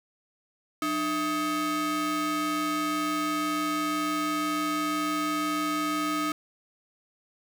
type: ring-modulated tone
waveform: 45% pulse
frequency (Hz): 480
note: B4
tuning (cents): -49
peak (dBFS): -23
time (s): 0.82-6.32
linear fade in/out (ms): 2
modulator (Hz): 781
effects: 10-bit